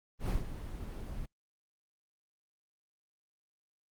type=noise with ADSR envelope; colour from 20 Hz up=brown; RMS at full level=-29 dBFS; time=0.19-1.26 s; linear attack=100 ms; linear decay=140 ms; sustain=-11 dB; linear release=8 ms; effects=Opus 24 kbps